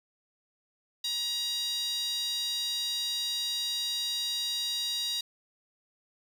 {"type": "tone with high-pass filter", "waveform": "sawtooth", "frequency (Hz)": 950, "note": "A#5", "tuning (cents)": 33, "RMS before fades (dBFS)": -32, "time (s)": [1.04, 5.21], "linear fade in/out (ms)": 5, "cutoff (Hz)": 4100, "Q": 8.1, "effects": ["9-bit"]}